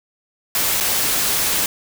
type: noise with dropouts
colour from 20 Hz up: white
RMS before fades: -19 dBFS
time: 0.55-1.66 s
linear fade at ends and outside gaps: 1 ms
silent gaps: 0.802-0.808 s
effects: none